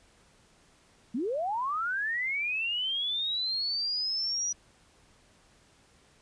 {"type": "linear sweep", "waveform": "sine", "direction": "up", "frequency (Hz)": [207.7, 5860], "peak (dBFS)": -28, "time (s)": [1.14, 4.53], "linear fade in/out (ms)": 10, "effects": ["pink hiss -62 dBFS RMS until 6.21 s", "resampled to 22050 Hz"]}